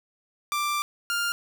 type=tone pair in turn; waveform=sawtooth; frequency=1179 / 1402.1 Hz; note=D6 / F6; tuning=+6 / +6 cents; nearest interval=minor third; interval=300 cents; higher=second; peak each=-21 dBFS; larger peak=neither; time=0.52-0.82 / 1.1-1.32 s; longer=first; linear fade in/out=0 ms; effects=none